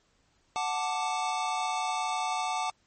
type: chord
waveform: square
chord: D major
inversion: first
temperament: equal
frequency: 740 / 880 / 1174.7 Hz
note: F#5 / A5 / D6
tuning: 0 / 0 / 0 cents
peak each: -33 / -33 / -35 dBFS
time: 0.56-2.7 s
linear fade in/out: 0 ms
effects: pink hiss -69 dBFS RMS until 2.86 s + MP3 32 kbps